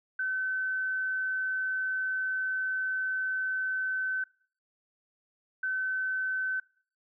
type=tone pair in turn; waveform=sine; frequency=1525 / 1525 Hz; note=G6 / G6; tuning=-48 / -48 cents; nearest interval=unison; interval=0 cents; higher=neither; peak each=-28 dBFS; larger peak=neither; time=0.19-4.24 / 5.63-6.6 s; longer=first; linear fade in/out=5 ms; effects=noise-tail reverb RT60 0.5 s tail -22 dB re dry